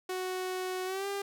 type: tone with pitch glide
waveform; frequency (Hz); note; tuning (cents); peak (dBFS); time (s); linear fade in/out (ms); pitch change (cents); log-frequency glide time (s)
sawtooth; 370 to 398.9; F#4 to G4; 0 to +30; -29; 0.09-1.22; 5; +130; 0.85-1.07
effects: none